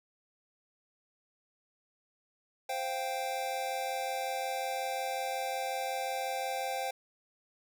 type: chord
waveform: square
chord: C suspended fourth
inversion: none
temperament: equal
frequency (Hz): 523.3 / 698.5 / 784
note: C5 / F5 / G5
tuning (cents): 0 / 0 / 0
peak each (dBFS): -39 / -40 / -36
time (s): 2.69-6.91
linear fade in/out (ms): 5
effects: none